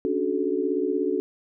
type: chord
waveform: sine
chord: D major seventh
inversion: third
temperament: equal with one note detuned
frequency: 277.2 / 293.7 / 370 / 431.2 Hz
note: C#4 / D4 / F#4 / A4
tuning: 0 / 0 / 0 / -35 cents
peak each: -30 / -29 / -26 / -27 dBFS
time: 0.05-1.2 s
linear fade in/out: 0 ms
effects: none